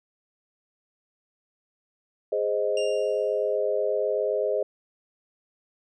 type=chord; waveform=sine; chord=Ab major; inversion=none; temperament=equal; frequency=415.3 / 523.3 / 622.3 Hz; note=Ab4 / C5 / Eb5; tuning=0 / 0 / 0 cents; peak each=-27 dBFS; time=2.32-4.63 s; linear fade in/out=5 ms
type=tone with exponential decay; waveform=sawtooth; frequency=2794 Hz; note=F7; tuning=in tune; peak=-28 dBFS; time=2.77-3.56 s; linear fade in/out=2 ms; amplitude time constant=170 ms
effects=resampled to 22050 Hz